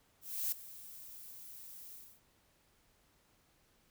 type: noise with ADSR envelope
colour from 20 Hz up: violet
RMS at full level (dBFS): -34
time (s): 0.21-2.21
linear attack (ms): 310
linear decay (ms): 7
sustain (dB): -17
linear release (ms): 270
effects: pink hiss -71 dBFS RMS until 3.9 s